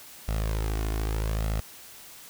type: tone with flanger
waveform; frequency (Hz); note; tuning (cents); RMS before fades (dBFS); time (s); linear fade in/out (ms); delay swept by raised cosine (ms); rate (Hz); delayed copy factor
sawtooth; 53.7; A1; -41; -28; 0.28-1.6; 0; 1.5 to 2.8; 0.82; +0.55
effects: white hiss -47 dBFS RMS until 2.29 s